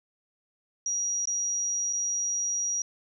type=tone with dropouts; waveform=sine; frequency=5750 Hz; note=F8; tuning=50 cents sharp; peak=-26 dBFS; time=0.86-2.82 s; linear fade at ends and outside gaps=2 ms; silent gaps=1.255-1.273 / 1.928-1.932 s; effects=none